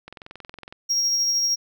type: click train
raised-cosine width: 0.3 ms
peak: -23 dBFS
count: 15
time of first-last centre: 0.08-0.725 s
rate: 21.7 Hz
type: tone with tremolo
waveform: triangle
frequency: 5600 Hz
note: F8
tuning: 4 cents sharp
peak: -17 dBFS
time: 0.89-1.56 s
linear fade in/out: 20 ms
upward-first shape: sine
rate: 13 Hz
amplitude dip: 25%
effects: none